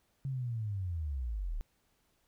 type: linear sweep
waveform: sine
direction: down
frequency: 138 to 33.15 Hz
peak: -33 dBFS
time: 0.25-1.61 s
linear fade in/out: 0 ms
effects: pink hiss -74 dBFS RMS until 2.27 s